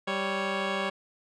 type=tone pair together; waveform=10% pulse; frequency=195.8 / 554.5 Hz; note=G3 / C#5; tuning=-2 / 0 cents; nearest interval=octave + tritone; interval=1802 cents; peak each=-22 dBFS; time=0.07-0.9 s; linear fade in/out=10 ms; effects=low-pass 4000 Hz 12 dB/octave